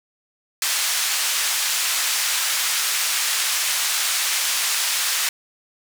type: band-pass noise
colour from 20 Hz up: white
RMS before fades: -22 dBFS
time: 0.62-5.29 s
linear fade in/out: 2 ms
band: 1200 to 9000 Hz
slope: 12 dB/octave
effects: none